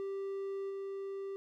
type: tone with level steps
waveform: triangle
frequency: 392 Hz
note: G4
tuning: in tune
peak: -34 / -36 dBFS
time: 0-1.36 s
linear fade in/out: 0 ms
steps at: 0.69 s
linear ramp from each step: 20 ms
effects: none